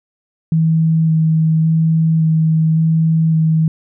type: tone with vibrato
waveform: sine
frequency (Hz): 160.4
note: E3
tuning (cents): -47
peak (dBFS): -10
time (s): 0.52-3.68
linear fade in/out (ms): 2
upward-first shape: square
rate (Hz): 0.89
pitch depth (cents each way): 10
effects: none